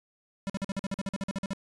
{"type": "tone bursts", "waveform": "square", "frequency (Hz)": 195.9, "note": "G3", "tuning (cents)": -1, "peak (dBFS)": -30, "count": 15, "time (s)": [0.47, 1.533], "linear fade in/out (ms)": 0, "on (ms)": 27, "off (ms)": 47, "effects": ["resampled to 22050 Hz"]}